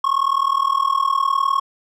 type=tone with amplitude modulation; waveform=triangle; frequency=1092 Hz; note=C#6; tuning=26 cents flat; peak=-10 dBFS; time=0.04-1.6 s; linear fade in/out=5 ms; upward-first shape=sine; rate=39.6 Hz; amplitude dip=90%; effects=none